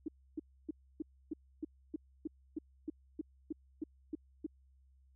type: tone bursts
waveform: sine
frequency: 311.1 Hz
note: D#4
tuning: in tune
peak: -35 dBFS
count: 15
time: 0.06-4.465 s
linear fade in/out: 5 ms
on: 23 ms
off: 290 ms
effects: added 66 Hz sine -63 dBFS peak until 5.15 s